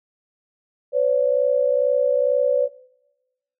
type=tone pair together; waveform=sine; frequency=508 / 570.2 Hz; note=B4 / C#5; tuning=+49 / +49 cents; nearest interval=major second; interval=200 cents; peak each=-19 dBFS; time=0.92-2.69 s; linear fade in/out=50 ms; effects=noise-tail reverb RT60 1.0 s tail -22 dB re dry